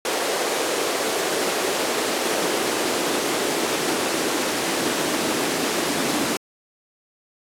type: noise with high-pass filter sweep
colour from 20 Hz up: pink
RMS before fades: -23 dBFS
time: 0.05-6.37 s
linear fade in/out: 2 ms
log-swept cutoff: 440 to 280 Hz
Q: 2.3
effects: low-pass 11000 Hz 12 dB/octave + AAC 64 kbps